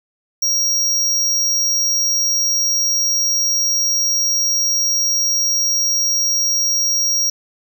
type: tone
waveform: square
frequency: 5640 Hz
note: F8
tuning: 16 cents sharp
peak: -15 dBFS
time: 0.42-7.3 s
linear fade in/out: 5 ms
effects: none